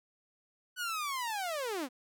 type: linear sweep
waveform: sawtooth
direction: down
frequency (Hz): 1500 to 233.1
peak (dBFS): -30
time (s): 0.76-1.89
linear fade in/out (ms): 50
effects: none